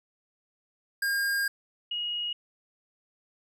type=tone pair in turn; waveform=square / sine; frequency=1614 / 2886 Hz; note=G#6 / F#7; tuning=-50 / -44 cents; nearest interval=minor seventh; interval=1006 cents; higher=second; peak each=-26 / -29 dBFS; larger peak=first; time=1.02-1.48 / 1.91-2.33 s; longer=first; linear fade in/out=5 ms; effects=none